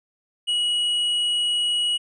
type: tone with tanh clipping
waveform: sine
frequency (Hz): 2913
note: F#7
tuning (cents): -28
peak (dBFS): -21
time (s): 0.47-1.98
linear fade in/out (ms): 20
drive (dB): 7
effects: resampled to 22050 Hz